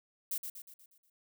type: noise with echo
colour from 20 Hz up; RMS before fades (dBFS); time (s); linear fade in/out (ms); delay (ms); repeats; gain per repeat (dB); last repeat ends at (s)
violet; -35; 0.31-0.38; 5; 120; 6; -6; 1.1
effects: none

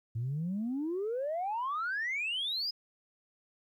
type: exponential sweep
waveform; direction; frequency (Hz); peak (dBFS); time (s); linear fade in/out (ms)
sine; up; 109 to 5100; -30; 0.15-2.71; 10
effects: tanh soft clip ceiling -28 dBFS + 12-bit

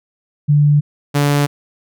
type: tone pair in turn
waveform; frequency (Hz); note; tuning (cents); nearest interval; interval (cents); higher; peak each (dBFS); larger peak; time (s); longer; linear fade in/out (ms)
sine / sawtooth; 146.83 / 144.14; D3 / D3; 0 / -32; unison; 32; first; -8; neither; 0.48-0.81 / 1.14-1.47; neither; 20
effects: none

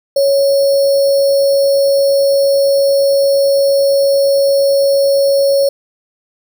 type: tone with sample-and-hold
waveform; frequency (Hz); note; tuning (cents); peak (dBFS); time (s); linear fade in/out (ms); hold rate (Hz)
sine; 554.4; C#5; 0; -8; 0.16-5.69; 5; 4900
effects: none

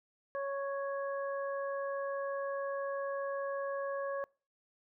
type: harmonic tone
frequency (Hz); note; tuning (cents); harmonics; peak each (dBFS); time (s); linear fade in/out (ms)
554.4; C#5; 0; 1 / 2 / 3; -35 / -41 / -45; 0.35-4.24; 0
effects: noise-tail reverb RT60 0.4 s tail -26 dB re dry

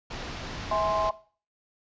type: low-pass noise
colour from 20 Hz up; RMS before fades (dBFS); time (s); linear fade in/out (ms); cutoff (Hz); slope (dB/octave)
pink; -37; 0.1-1.1; 10; 5500; 24
type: chord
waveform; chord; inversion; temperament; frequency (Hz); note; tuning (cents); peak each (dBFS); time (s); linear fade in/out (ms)
sine; E augmented; none; equal with one note detuned; 647.2 / 830.6 / 1046.5; E5 / G#5 / B#5; -32 / 0 / 0; -27 / -31 / -27; 0.71-1.11; 5
effects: noise-tail reverb RT60 0.4 s tail -17 dB re dry + resampled to 16000 Hz

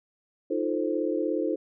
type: chord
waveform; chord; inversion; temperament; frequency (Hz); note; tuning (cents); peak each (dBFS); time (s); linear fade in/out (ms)
sine; F dominant seventh; third; equal with one note detuned; 311.1 / 347.8 / 440 / 523.3; Eb4 / F4 / A4 / C5; 0 / -7 / 0 / 0; -29 / -30 / -31 / -31; 0.5-1.56; 10
effects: none

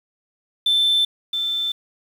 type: tone pair in turn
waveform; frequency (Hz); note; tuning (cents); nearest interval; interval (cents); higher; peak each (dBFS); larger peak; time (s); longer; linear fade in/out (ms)
sine; 3539 / 3539; A7 / A7; +9 / +9; unison; 0; neither; -13 / -20; first; 0.66-1.05 / 1.33-1.72; neither; 5
effects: tanh soft clip ceiling -12 dBFS + 7-bit

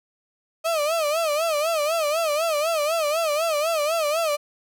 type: tone with vibrato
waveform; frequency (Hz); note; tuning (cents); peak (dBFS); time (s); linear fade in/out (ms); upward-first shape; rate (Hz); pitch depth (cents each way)
35% pulse; 626; D#5; +10; -19; 0.64-4.37; 20; sine; 4; 130
effects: none

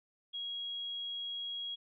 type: tone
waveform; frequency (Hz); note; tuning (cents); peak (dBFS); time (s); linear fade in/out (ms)
sine; 3300; G#7; -12; -37; 0.33-1.76; 20
effects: none

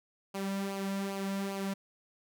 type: tone with flanger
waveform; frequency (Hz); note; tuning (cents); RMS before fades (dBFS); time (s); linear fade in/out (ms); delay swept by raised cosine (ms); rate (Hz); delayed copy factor
sawtooth; 196; G3; 0; -35; 0.34-1.74; 10; 0.53 to 2.73; 2.5; -0.55
effects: none

